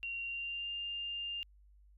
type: tone with pitch glide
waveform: sine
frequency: 2757 to 2802 Hz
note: F7 to F7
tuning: -23 to +5 cents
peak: -37 dBFS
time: 0.03-1.43 s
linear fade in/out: 0 ms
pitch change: +28 cents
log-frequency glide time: 0.23-0.7 s
effects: added 50 Hz sine -59 dBFS peak until 1.97 s